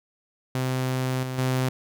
sawtooth tone with level steps, 129.2 Hz, C3, 21 cents flat, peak -20 / -25 / -18 dBFS, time 0.55-1.69 s, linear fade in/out 2 ms, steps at 1.23 / 1.38 s, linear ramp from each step 5 ms, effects none

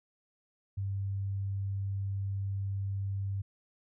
sine tone, 98.3 Hz, G2, 5 cents sharp, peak -31 dBFS, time 0.77-3.42 s, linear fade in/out 10 ms, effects none

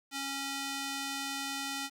square tone with band-pass filter, 275.3 Hz, C#4, 12 cents flat, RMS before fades -37 dBFS, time 0.11-1.9 s, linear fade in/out 50 ms, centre 5000 Hz, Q 0.51, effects 9-bit

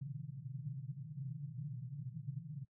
white band-pass noise, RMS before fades -45 dBFS, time 0.01-2.65 s, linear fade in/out 10 ms, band 120 to 160 Hz, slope 96 dB/octave, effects noise-tail reverb RT60 0.1 s tail -24 dB re dry

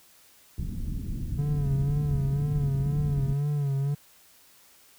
pink low-pass noise, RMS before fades -32 dBFS, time 0.58-3.33 s, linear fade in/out 2 ms, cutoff 230 Hz, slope 24 dB/octave
triangle tone with vibrato, 141.9 Hz, C#3, 41 cents sharp, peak -22 dBFS, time 1.38-3.95 s, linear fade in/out 10 ms, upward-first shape sine, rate 2 Hz, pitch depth 67 cents each way
effects white hiss -57 dBFS RMS until 4.98 s

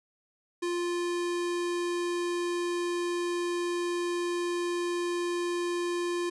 square tone, 349.1 Hz, F4, 1 cent flat, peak -29 dBFS, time 0.62-6.3 s, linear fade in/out 10 ms, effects resampled to 24000 Hz

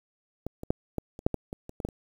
clicks, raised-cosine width 2 ms, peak -19 / -24 / -10 / -16 / -28 / -8 / -15 / -22 / -27 / -21 / -16 / -27 dBFS, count 12, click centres 0.466 / 0.634 / 0.705 / 0.983 / 1.191 / 1.265 / 1.343 / 1.529 / 1.694 / 1.802 / 1.85 / 1.888 s, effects 8-bit

